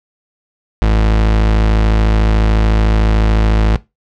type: tone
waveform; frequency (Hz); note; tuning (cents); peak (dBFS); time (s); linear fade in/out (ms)
40% pulse; 53.8; A1; -38; -8; 0.82-3.76; 0
effects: noise-tail reverb RT60 0.2 s tail -18 dB re dry + low-pass 4000 Hz 12 dB/octave